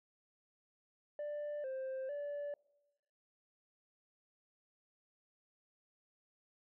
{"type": "tone with pitch steps", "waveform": "sine", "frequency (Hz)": [590, 526, 579], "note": ["D5", "C5", "D5"], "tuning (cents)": [8, 9, -25], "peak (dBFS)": -36, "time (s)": [1.19, 2.54], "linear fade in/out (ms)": 2, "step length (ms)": 450, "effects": ["noise-tail reverb RT60 1.0 s tail -25 dB re dry", "tanh soft clip ceiling -38 dBFS"]}